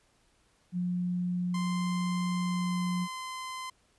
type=tone; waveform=sine; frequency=178.5 Hz; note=F3; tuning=38 cents sharp; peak=-28 dBFS; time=0.72-3.08 s; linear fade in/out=50 ms
type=tone with pitch glide; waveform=sawtooth; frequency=1043 to 1032.8 Hz; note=C6 to C6; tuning=-6 to -23 cents; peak=-33 dBFS; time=1.54-3.7 s; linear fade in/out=5 ms; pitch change=-17 cents; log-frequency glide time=2.39-2.84 s
effects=pink hiss -68 dBFS RMS until 3.98 s + resampled to 24000 Hz